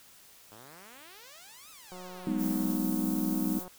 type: exponential two-way sweep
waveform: 5% pulse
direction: up then down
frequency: 98.9 to 1326 to 98.9 Hz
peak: -39 dBFS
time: 0.51-2.74 s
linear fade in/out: 5 ms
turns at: 1.7 s
type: click train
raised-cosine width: 1 ms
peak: -33 dBFS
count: 321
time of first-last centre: 1.92-3.678 s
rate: 182 Hz
type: chord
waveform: sine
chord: G# minor seventh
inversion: third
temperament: just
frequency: 186.89 / 207.7 / 249.2 / 311.5 Hz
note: F#3 / G#3 / B3 / D#4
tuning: +18 / 0 / +16 / +2 cents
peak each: -34 / -33 / -33 / -32 dBFS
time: 2.27-3.59 s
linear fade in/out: 2 ms
type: noise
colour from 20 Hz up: violet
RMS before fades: -40 dBFS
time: 2.37-3.66 s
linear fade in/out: 50 ms
effects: white hiss -56 dBFS RMS until 3.78 s